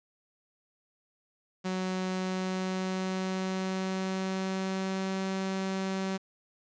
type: tone with pitch glide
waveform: sawtooth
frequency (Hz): 186 to 191.12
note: F#3 to G3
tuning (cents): +9 to -44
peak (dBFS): -26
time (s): 1.64-6.18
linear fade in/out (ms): 20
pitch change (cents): +47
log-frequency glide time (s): 2.12-5.25
effects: resampled to 16000 Hz + 9-bit